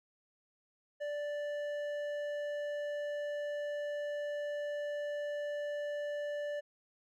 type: tone with hard clipping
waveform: sine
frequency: 586 Hz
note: D5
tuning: 4 cents flat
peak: -37 dBFS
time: 1-6.61 s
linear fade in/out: 20 ms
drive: 8 dB
effects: none